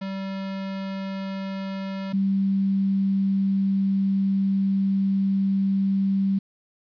square / sine tone pair in turn, 193.4 / 194.86 Hz, G3 / G3, -23 / -10 cents, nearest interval unison, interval 13 cents, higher second, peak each -29 / -19 dBFS, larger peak second, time 0.01-2.13 / 2.13-6.39 s, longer second, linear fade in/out 10 ms, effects resampled to 11025 Hz + 9-bit

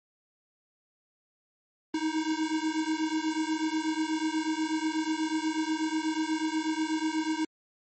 square beating tone pair, 311.1 / 319.3 Hz, D#4 / D#4, 0 / +45 cents, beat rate 8.2 Hz, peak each -31 dBFS, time 1.94-7.45 s, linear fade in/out 5 ms, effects MP3 32 kbps

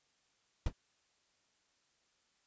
brown noise with exponential decay, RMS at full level -25 dBFS, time 0.66-0.73 s, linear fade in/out 5 ms, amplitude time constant 15 ms, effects white hiss -75 dBFS RMS until 2.46 s + resampled to 16000 Hz

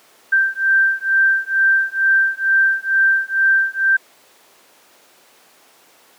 sine beating tone pair, 1568 / 1570.2 Hz, G6 / G6, 0 / +2 cents, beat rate 2.2 Hz, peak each -16 dBFS, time 0.32-3.97 s, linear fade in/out 10 ms, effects pink hiss -50 dBFS RMS until 6.18 s + high-pass 400 Hz 12 dB/octave

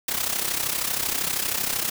white noise with amplitude modulation, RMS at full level -23 dBFS, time 0.08-1.9 s, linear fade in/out 5 ms, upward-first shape sine, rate 32.8 Hz, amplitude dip 70%, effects none

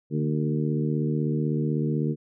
harmonic tone with a mistuned harmonic, 76.1 Hz, D#2, 38 cents flat, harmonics 2 / 3 / 4 / 5 / 6, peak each -25 / -29 / -31 / -33 / -35 dBFS, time 0.1-2.16 s, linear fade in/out 50 ms, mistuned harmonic 2, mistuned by -42 cents, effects none

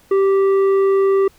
sine tone with tanh clipping, 390 Hz, G4, 9 cents flat, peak -13 dBFS, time 0.11-1.28 s, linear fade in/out 5 ms, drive 8 dB, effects pink hiss -52 dBFS RMS until 1.38 s

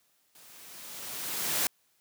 white noise with level ramp, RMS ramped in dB -55 to -27 dBFS, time 0.35-1.67 s, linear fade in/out 2 ms, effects white hiss -70 dBFS RMS until 2 s + high-pass 100 Hz 12 dB/octave

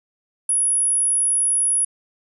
sine tone, 10310 Hz, E9, 40 cents flat, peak -16 dBFS, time 0.49-1.85 s, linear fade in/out 5 ms, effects none

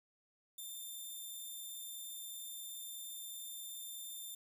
5% pulse tone, 3583 Hz, A7, 31 cents sharp, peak -37 dBFS, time 0.58-4.35 s, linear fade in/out 5 ms, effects none

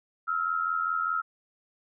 sine tone pair together, 1300 / 1385 Hz, E6 / F6, -24 / -15 cents, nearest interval minor second, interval 109 cents, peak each -28 / -29 dBFS, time 0.27-1.22 s, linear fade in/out 20 ms, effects none

